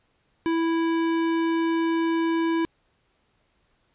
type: tone with hard clipping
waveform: sine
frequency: 329.7 Hz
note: E4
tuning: in tune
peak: -23 dBFS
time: 0.46-2.65 s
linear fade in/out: 0 ms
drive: 16 dB
effects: pink hiss -68 dBFS RMS until 3.94 s + resampled to 8000 Hz